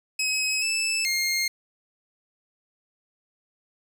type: tone with pitch steps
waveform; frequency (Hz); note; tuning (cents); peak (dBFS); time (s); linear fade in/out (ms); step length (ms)
20% pulse; 2551 / 2631 / 2127; D#7 / E7 / C7; +43 / -4 / +28; -18; 0.19-1.48; 5; 430
effects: none